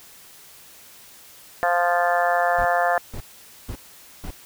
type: harmonic tone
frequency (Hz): 174.61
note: F3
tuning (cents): 0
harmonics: 3 / 4 / 5 / 6 / 7 / 8 / 9 / 10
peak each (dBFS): -26 / -20 / -29 / -29 / -30 / -30 / -32 / -26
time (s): 1.63-2.98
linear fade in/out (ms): 0
type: noise bursts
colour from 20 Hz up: brown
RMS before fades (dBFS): -31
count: 4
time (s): 2.58-4.308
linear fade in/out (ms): 5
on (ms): 72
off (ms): 480
effects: white hiss -47 dBFS RMS until 4.45 s